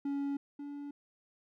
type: tone pair in turn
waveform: triangle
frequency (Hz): 281 / 286.6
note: C#4 / D4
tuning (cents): +24 / -42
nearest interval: unison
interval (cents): 34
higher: second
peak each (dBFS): -30 / -38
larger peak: first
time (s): 0.05-0.37 / 0.59-0.91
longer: neither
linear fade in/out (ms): 5
effects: none